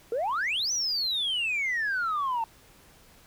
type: exponential two-way sweep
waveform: sine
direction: up then down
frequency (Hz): 440 to 6070 to 884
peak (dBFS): -24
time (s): 0.12-2.44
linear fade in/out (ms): 2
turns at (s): 0.72
effects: tanh soft clip ceiling -23 dBFS + pink hiss -56 dBFS RMS until 3.26 s